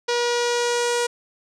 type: tone with low-pass filter sweep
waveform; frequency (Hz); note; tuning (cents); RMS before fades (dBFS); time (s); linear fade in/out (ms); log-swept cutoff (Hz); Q
sawtooth; 479.9; B4; -50; -22; 0.08-1.07; 10; 5300 to 8000; 2
effects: none